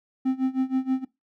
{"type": "tone with tremolo", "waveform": "triangle", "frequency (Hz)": 261.6, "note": "C4", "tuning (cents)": 0, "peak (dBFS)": -17, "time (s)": [0.25, 1.05], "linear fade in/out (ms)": 10, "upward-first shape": "sine", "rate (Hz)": 6.3, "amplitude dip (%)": 90, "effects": ["noise-tail reverb RT60 0.2 s tail -21 dB re dry"]}